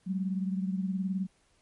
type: beating tone pair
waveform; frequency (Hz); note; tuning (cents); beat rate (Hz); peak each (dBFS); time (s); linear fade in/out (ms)
sine; 187.3 / 206.3; F#3 / G#3; +21 / -11; 19; -29 / -36; 0.06-1.27; 20
effects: pink hiss -68 dBFS RMS until 1.61 s + MP3 48 kbps